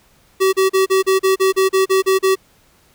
square tone bursts, 381.8 Hz, G4, 46 cents flat, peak -12 dBFS, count 12, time 0.4-2.356 s, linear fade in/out 20 ms, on 130 ms, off 36 ms, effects pink hiss -54 dBFS RMS until 2.94 s

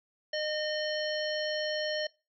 harmonic tone, 611 Hz, D#5, 32 cents flat, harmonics 1 / 3 / 5 / 7 / 9, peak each -32 / -37 / -39 / -40 / -42 dBFS, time 0.33-2.07 s, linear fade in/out 5 ms, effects noise-tail reverb RT60 0.3 s tail -24 dB re dry

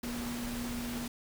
sine tone in noise, 240 Hz, B3, 49 cents flat, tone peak -36 dBFS, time 0.03-1.08 s, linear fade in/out 5 ms, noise pink, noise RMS -41 dBFS, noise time 0.03-1.08 s, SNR +2 dB, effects none

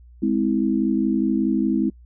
sine chord, Ab augmented, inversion none, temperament just, 207.7 / 259.6 / 324.5 Hz, Ab3 / C4 / E4, 0 / -13 / -27 cents, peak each -22 dBFS, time 0.22-1.9 s, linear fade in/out 10 ms, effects noise-tail reverb RT60 0.1 s tail -25 dB re dry + added 60 Hz sine -44 dBFS peak until 2.05 s

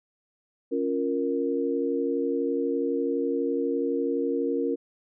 sine chord, Bb minor, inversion first, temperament equal, 277.2 / 349.2 / 466.2 Hz, Db4 / F4 / Bb4, 0 / 0 / 0 cents, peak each -28 / -30 / -27 dBFS, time 0.71-4.76 s, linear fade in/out 20 ms, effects none

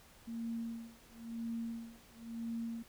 sine tone with tremolo, 230 Hz, A#3, 23 cents flat, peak -36 dBFS, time 0.27-2.83 s, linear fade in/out 10 ms, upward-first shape sine, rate 0.98 Hz, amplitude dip 100%, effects pink hiss -61 dBFS RMS until 2.88 s

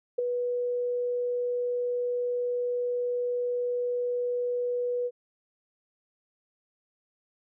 sine tone with ADSR envelope, 489.1 Hz, B4, 17 cents flat, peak -20 dBFS, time 0.18-5.11 s, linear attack 10 ms, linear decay 6 ms, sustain -6 dB, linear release 49 ms, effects none

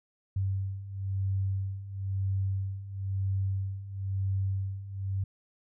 sine beating tone pair, 96.1 / 97.1 Hz, G2 / G2, -34 / -16 cents, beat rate 1 Hz, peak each -34 / -30 dBFS, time 0.36-5.24 s, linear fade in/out 5 ms, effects none

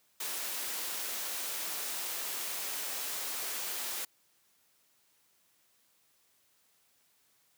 white high-pass noise, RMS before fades -37 dBFS, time 0.2-4.05 s, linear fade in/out 5 ms, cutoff 330 Hz, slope 12 dB/octave, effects white hiss -70 dBFS RMS until 7.57 s + high-pass 80 Hz 12 dB/octave

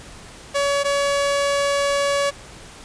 sawtooth tone pair in turn, 565 / 565 Hz, C#5 / C#5, +33 / +33 cents, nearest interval unison, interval 0 cents, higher neither, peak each -14 dBFS, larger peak neither, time 0.54-0.84 / 0.84-2.31 s, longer second, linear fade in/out 20 ms, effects pink hiss -41 dBFS RMS until 2.84 s + resampled to 22050 Hz

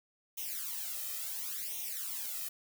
blue noise with flanger, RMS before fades -39 dBFS, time 0.37-2.49 s, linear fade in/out 10 ms, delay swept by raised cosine 0.32 to 1.62 ms, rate 0.71 Hz, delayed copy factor +0.95, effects none

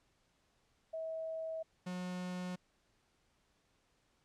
sine / 45% pulse tone pair in turn, 645 / 181 Hz, E5 / F#3, -38 / -38 cents, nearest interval octave + minor seventh, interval 2200 cents, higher first, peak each -38 / -39 dBFS, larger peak first, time 0.93-1.63 / 1.86-2.56 s, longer neither, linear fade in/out 10 ms, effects pink hiss -75 dBFS RMS until 4.24 s + low-pass 8000 Hz 12 dB/octave

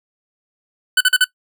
25% pulse tone bursts, 1500 Hz, F#6, 23 cents sharp, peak -6 dBFS, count 4, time 0.97-1.244 s, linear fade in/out 5 ms, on 37 ms, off 42 ms, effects noise-tail reverb RT60 0.1 s tail -20 dB re dry

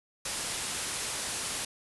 white low-pass noise, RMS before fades -35 dBFS, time 0.25-1.65 s, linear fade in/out 5 ms, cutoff 11000 Hz, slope 96 dB/octave, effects none

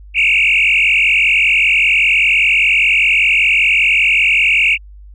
sine tone with frequency modulation, 2500 Hz, D#7, 8 cents sharp, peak -8 dBFS, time 0.14-4.78 s, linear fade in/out 50 ms, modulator 45.1 Hz, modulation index 6.5, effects tanh soft clip ceiling -4 dBFS + added 50 Hz sine -34 dBFS peak until 5.14 s

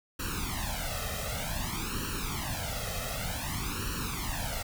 pink noise with flanger, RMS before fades -34 dBFS, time 0.19-4.63 s, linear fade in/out 10 ms, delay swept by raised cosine 0.7 to 1.58 ms, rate 0.54 Hz, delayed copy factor +1, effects none

